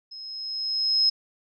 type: tone with level ramp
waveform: sine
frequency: 5140 Hz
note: E8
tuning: 45 cents flat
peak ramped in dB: -38 to -16 dBFS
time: 0.11-1.1 s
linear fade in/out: 10 ms
effects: none